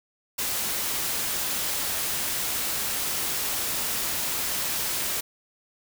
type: noise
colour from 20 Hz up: white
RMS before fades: -28 dBFS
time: 0.38-5.21 s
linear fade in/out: 10 ms
effects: none